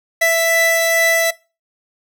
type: tone pair together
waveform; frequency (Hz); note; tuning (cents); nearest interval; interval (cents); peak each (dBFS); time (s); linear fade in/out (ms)
45% pulse; 662.1 / 1984; E5 / B6; +7 / +7; octave + perfect fifth; 1900; -15; 0.21-1.31; 10
effects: noise-tail reverb RT60 0.3 s tail -21 dB re dry